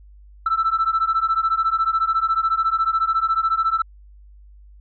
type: beating tone pair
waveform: sine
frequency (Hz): 1318.5 / 1332.5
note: E6 / E6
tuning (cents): 0 / +18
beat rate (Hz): 14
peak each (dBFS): -19 / -19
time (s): 0.46-3.82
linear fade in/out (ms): 5
effects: tanh soft clip ceiling -12 dBFS + added 50 Hz sine -43 dBFS peak until 4.8 s